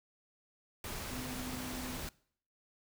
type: tone in noise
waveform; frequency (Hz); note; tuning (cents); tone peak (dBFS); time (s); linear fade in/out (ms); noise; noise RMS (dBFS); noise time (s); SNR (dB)
sine; 252.8; B3; +41; -43; 1.11-1.97; 2; pink; -42; 0.84-2.09; -4
effects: noise-tail reverb RT60 0.6 s tail -23 dB re dry